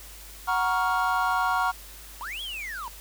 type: chord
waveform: triangle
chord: Gb major seventh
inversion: none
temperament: equal with one note detuned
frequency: 740 / 945.3 / 1108.7 / 1396.9 Hz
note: Gb5 / Bb5 / Db6 / F6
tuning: 0 / +24 / 0 / 0 cents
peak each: -26 dBFS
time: 0.47-1.72 s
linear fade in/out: 20 ms
type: linear two-way sweep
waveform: triangle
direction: up then down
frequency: 870 to 3384 to 900 Hz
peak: -31 dBFS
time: 2.21-2.88 s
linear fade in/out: 0 ms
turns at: 2.42 s
effects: added 50 Hz sine -46 dBFS peak until 3 s + white hiss -46 dBFS RMS until 3 s